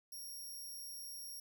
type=tone; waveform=10% pulse; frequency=5588 Hz; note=F8; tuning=in tune; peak=-40 dBFS; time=0.12-1.4 s; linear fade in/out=5 ms; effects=none